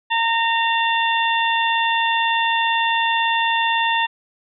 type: harmonic tone with a mistuned harmonic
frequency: 918 Hz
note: A#5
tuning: 27 cents flat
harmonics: 1 / 2 / 3 / 4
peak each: -19 / -22 / -24 / -25 dBFS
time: 0.1-4.07 s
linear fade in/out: 20 ms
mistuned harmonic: 4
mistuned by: -67 cents
effects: none